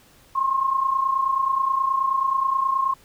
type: tone pair together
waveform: sine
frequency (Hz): 1046.5 / 1075.9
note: C6 / C6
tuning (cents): 0 / +48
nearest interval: unison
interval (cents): 48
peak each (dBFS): -25 / -20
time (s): 0.35-2.94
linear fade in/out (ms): 10
effects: pink hiss -54 dBFS RMS until 3.04 s